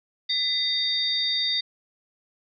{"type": "tone cluster", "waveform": "sine", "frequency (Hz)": [2008, 3681, 4646], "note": ["B6", "A#7", "D8"], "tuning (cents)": [28, -23, -20], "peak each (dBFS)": [-33, -24, -27], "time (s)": [0.29, 1.61], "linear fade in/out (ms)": 10, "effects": []}